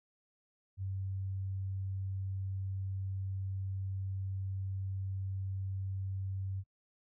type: tone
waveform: sine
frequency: 96.1 Hz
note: G2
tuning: 34 cents flat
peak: -35 dBFS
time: 0.77-6.64 s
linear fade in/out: 50 ms
effects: noise-tail reverb RT60 0.1 s tail -21 dB re dry